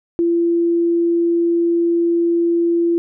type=tone; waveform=sine; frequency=340 Hz; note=F4; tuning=46 cents flat; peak=-13 dBFS; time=0.19-2.98 s; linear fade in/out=0 ms; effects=none